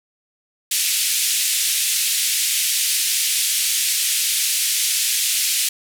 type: band-pass noise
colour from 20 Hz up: white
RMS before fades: -20 dBFS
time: 0.71-5.69 s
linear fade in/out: 5 ms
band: 2300 to 12000 Hz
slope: 24 dB/octave
effects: none